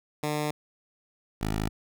10% pulse tone pair in turn, 150 / 53.09 Hz, D3 / G#1, +37 / +39 cents, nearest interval octave + tritone, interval 1798 cents, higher first, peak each -19 dBFS, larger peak neither, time 0.23-0.51 / 1.41-1.69 s, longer neither, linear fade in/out 5 ms, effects none

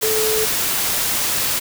sine tone in noise, 435.9 Hz, A4, 16 cents flat, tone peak -19 dBFS, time 0.02-0.46 s, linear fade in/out 20 ms, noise white, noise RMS -20 dBFS, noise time 0.01-1.6 s, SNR -2 dB, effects none

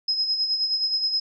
sine tone with tremolo, 5110 Hz, D#8, 45 cents sharp, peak -19 dBFS, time 0.08-1.2 s, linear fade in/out 5 ms, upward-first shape sine, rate 9.5 Hz, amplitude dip 55%, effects none

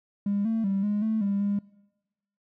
triangle tone with pitch steps, 201.8 / 224.5 / 195.6 / 207.1 / 219.8 / 199.7 / 202.4 Hz, G#3 / A3 / G3 / G#3 / A3 / G3 / G#3, -49 / +35 / -4 / -5 / -2 / +32 / -44 cents, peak -20 dBFS, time 0.26-1.59 s, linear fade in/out 5 ms, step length 190 ms, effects noise-tail reverb RT60 1.0 s tail -25 dB re dry + tanh soft clip ceiling -20 dBFS

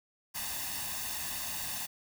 white noise with comb filter, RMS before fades -37 dBFS, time 0.34-1.87 s, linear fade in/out 20 ms, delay 1.1 ms, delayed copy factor +0.7, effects none

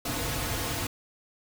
pink noise with comb filter, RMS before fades -31 dBFS, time 0.05-0.87 s, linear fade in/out 5 ms, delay 5.1 ms, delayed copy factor -0.7, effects none

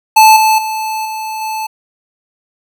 square tone with level steps, 873 Hz, A5, 14 cents flat, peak -3 / -8 / -17 / -20 / -18 dBFS, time 0.16-1.67 s, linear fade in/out 10 ms, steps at 0.36 / 0.58 / 1.05 / 1.41 s, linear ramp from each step 5 ms, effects none

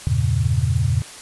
sine chord, E diminished seventh, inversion none, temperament equal with one note detuned, 82.41 / 98 / 115.54 / 138.59 Hz, E2 / G2 / Bb2 / Db3, 0 / 0 / -15 / 0 cents, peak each -22 / -23 / -20 / -22 dBFS, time 0.07-1.02 s, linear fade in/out 0 ms, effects white hiss -38 dBFS RMS until 1.21 s + resampled to 24000 Hz

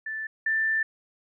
sine tone pair in turn, 1760 / 1774.3 Hz, A6 / A6, 0 / +14 cents, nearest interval unison, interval 14 cents, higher second, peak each -30 / -22 dBFS, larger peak second, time 0.06-0.27 / 0.46-0.83 s, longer second, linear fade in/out 5 ms, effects none

